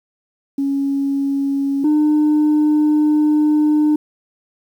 sine tone pair in turn, 277.2 / 301.9 Hz, C#4 / D4, 0 / +48 cents, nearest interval minor second, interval 148 cents, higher second, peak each -15 / -9 dBFS, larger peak second, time 0.58-1.84 / 1.84-3.96 s, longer second, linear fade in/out 5 ms, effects tanh soft clip ceiling -10 dBFS + 8-bit

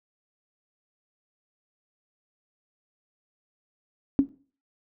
sine tone with exponential decay, 276 Hz, C#4, 7 cents flat, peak -11 dBFS, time 4.19-4.29 s, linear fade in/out 0 ms, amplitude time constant 20 ms, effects noise-tail reverb RT60 0.4 s tail -18 dB re dry

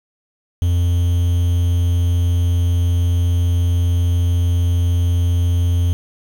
triangle tone with quantisation, 87.31 Hz, F2, in tune, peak -11 dBFS, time 0.62-5.93 s, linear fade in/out 0 ms, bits 6, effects none

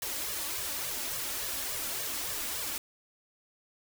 white noise with flanger, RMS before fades -35 dBFS, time 0.02-2.78 s, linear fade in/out 2 ms, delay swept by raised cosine 1.7 to 3.6 ms, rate 3.5 Hz, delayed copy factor +0.85, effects none

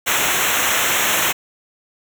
pink noise with comb filter, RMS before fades -18 dBFS, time 0.06-1.33 s, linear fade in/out 20 ms, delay 0.21 ms, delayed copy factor -1, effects none

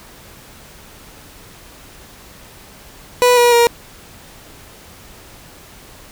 30% pulse tone with pitch steps, 492.3 / 481.6 / 472.5 Hz, B4 / B4 / A#4, -6 / -44 / +23 cents, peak -6 dBFS, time 3.22-3.67 s, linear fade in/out 0 ms, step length 150 ms, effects pink hiss -41 dBFS RMS until 6.11 s

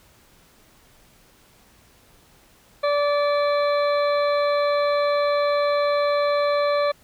harmonic tone, 580 Hz, D5, 22 cents flat, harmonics 1 / 2 / 3 / 4 / 6 / 7, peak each -19 / -25 / -34 / -34 / -40 / -35 dBFS, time 2.83-6.92 s, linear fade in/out 10 ms, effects pink hiss -55 dBFS RMS until 7.03 s

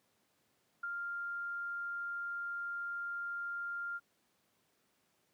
sine tone with ADSR envelope, 1396.9 Hz, F6, in tune, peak -35 dBFS, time 0.83-4 s, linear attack 7 ms, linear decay 24 ms, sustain -2 dB, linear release 39 ms, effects pink hiss -75 dBFS RMS until 5.33 s + high-pass 150 Hz 12 dB/octave

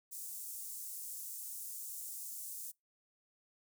pink high-pass noise, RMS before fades -45 dBFS, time 0.11-2.72 s, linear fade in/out 20 ms, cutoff 7600 Hz, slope 24 dB/octave, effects noise-tail reverb RT60 0.2 s tail -26 dB re dry

